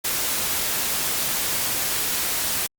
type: noise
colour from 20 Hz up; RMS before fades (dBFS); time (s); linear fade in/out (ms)
white; -24; 0.04-2.67; 10
effects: Opus 48 kbps